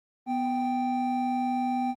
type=tone pair together; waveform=triangle; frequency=248.2 / 784 Hz; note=B3 / G5; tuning=+9 / 0 cents; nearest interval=octave + minor sixth; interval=1991 cents; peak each=-26 dBFS; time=0.26-1.95 s; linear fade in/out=50 ms; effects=Opus 24 kbps